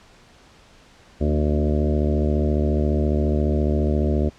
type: harmonic tone with a mistuned harmonic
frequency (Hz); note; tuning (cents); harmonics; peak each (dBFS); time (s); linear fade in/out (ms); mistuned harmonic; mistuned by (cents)
74.5; D2; +25; 1 / 2 / 3 / 4 / 5 / 6 / 7 / 8 / 9; -20 / -27 / -25 / -29 / -27 / -34 / -33 / -31 / -36; 1.2-4.3; 20; 3; +28
effects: pink hiss -51 dBFS RMS until 4.38 s + low-pass 6000 Hz 12 dB/octave